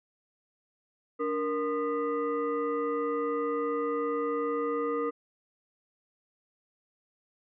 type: tone with frequency modulation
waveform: sine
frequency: 467.6 Hz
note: A#4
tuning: 5 cents sharp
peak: -27 dBFS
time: 1.19-5.11 s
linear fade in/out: 20 ms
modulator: 758 Hz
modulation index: 0.98
effects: none